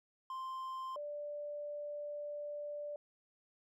triangle / sine tone pair in turn, 1046.5 / 587.3 Hz, C6 / D5, 0 / 0 cents, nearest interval minor seventh, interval 1000 cents, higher first, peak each -38 / -40 dBFS, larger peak first, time 0.3-0.96 / 0.96-2.96 s, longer second, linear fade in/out 2 ms, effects none

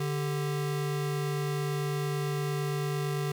square tone pair together, 146.83 / 391.6 Hz, D3 / G4, 0 / -2 cents, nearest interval octave + perfect fourth, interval 1698 cents, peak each -30 / -36 dBFS, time 0-3.32 s, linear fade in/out 5 ms, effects 9-bit

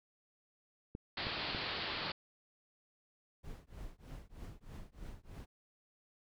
clicks, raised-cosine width 3 ms, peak -29 dBFS, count 3, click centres 0.951 / 1.269 / 1.548 s
white low-pass noise, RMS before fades -40 dBFS, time 1.17-2.12 s, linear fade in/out 5 ms, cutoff 4700 Hz, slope 96 dB/octave
brown noise with tremolo, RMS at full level -45 dBFS, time 3.43-5.46 s, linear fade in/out 20 ms, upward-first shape triangle, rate 3.2 Hz, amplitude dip 100%
effects none

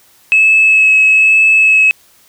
sine tone with vibrato, 2589 Hz, E7, 32 cents flat, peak -4 dBFS, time 0.32-1.91 s, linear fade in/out 0 ms, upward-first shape sine, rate 1.1 Hz, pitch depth 11 cents each way, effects tanh soft clip ceiling -1 dBFS + white hiss -48 dBFS RMS until 2.28 s

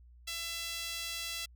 sawtooth tone with high-pass filter, 670 Hz, E5, 28 cents sharp, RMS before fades -39 dBFS, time 0.27-1.46 s, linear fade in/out 10 ms, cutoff 3100 Hz, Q 1.3, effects added 60 Hz sine -54 dBFS peak until 1.55 s

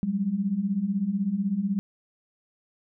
sine beating tone pair, 186.1 / 202.1 Hz, F#3 / G#3, +10 / -47 cents, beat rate 16 Hz, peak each -29 / -25 dBFS, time 0.03-1.79 s, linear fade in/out 0 ms, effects none

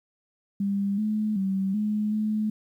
sine tone with pitch steps, 199.3 / 213.9 / 192.6 / 211.3 / 214.4 Hz, G3 / A3 / G3 / G#3 / A3, +29 / -49 / -30 / +30 / -45 cents, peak -23 dBFS, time 0.6-2.5 s, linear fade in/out 5 ms, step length 380 ms, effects 10-bit

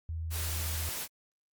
sine tone with pitch glide, 81.3 to 80.6 Hz, E2 to E2, -23 to -38 cents, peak -33 dBFS, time 0.09-0.89 s, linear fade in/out 0 ms, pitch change -15 cents, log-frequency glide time 0.35-0.62 s
white noise, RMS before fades -37 dBFS, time 0.3-1.08 s, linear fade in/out 50 ms
effects Opus 48 kbps

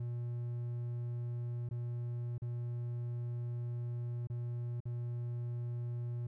triangle tone with dropouts, 120 Hz, B2, 49 cents flat, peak -34 dBFS, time 0-6.27 s, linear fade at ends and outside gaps 5 ms, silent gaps 1.69-1.71 / 2.381-2.419 / 4.272-4.299 / 4.804-4.854 s, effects none

